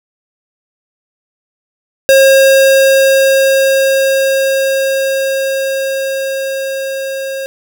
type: tone with level ramp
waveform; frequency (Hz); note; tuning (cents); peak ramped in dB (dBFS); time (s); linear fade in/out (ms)
square; 539; C#5; -49; -4 to -19; 2.09-7.46; 0
effects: none